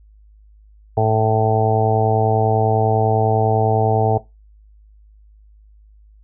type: harmonic tone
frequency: 110 Hz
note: A2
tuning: in tune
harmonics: 1 / 2 / 3 / 4 / 5 / 6 / 7 / 8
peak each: -18 / -28 / -30 / -19 / -28 / -20 / -19 / -28 dBFS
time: 0.97-4.18 s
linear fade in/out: 5 ms
effects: noise-tail reverb RT60 0.2 s tail -18 dB re dry + added 52 Hz sine -45 dBFS peak until 6.23 s